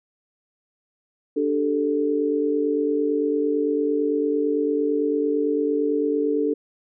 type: chord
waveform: sine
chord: D suspended fourth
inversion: none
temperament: just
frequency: 293.7 / 391.6 / 440.5 Hz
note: D4 / G4 / A4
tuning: 0 / -2 / +2 cents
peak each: -23 / -28 / -22 dBFS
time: 1.36-6.54 s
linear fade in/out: 10 ms
effects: none